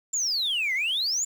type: exponential two-way sweep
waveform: sine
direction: down then up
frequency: 7330 to 1977 to 7330 Hz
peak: -22 dBFS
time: 0.13-1.25 s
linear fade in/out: 10 ms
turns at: 0.74 s
effects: tanh soft clip ceiling -21 dBFS + 8-bit